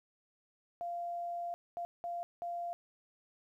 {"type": "tone bursts at uneven times", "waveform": "sine", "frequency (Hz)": 693, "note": "F5", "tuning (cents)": -14, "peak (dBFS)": -36, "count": 4, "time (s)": [[0.81, 1.54], [1.77, 1.85], [2.04, 2.23], [2.42, 2.73]], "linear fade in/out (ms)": 0, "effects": ["12-bit"]}